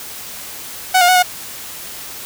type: tone with pitch steps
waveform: sawtooth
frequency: 745 / 710 / 737 / 724 Hz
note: F#5 / F5 / F#5 / F#5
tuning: +12 / +28 / -7 / -38 cents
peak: -5 dBFS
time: 0.94-1.228 s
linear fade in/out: 10 ms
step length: 72 ms
effects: white hiss -31 dBFS RMS until 2.25 s